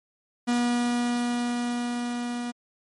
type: tone with level ramp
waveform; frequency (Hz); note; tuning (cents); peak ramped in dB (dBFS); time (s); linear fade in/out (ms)
45% pulse; 241.3; B3; -40; -21 to -29; 0.47-2.52; 20
effects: MP3 48 kbps